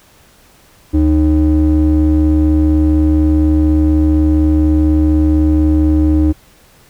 triangle ring-modulated tone, 116.54 Hz, A#2, in tune, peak -3 dBFS, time 0.93-6.33 s, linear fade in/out 20 ms, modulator 191 Hz, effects pink hiss -47 dBFS RMS until 6.89 s

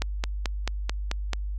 click train, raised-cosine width 0.2 ms, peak -10 dBFS, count 7, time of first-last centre 0.02-1.333 s, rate 4.57 Hz, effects added 50 Hz sine -28 dBFS peak until 1.58 s

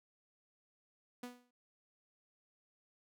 sawtooth tone with exponential decay, 245.9 Hz, B3, 7 cents flat, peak -37 dBFS, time 1.23-1.51 s, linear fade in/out 5 ms, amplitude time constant 59 ms, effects none

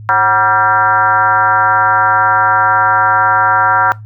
sine tone with frequency modulation, 1165 Hz, D6, 14 cents flat, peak -7 dBFS, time 0.09-3.92 s, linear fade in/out 0 ms, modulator 208 Hz, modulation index 2, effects noise-tail reverb RT60 0.2 s tail -21 dB re dry + added 107 Hz sine -28 dBFS peak until 4.05 s

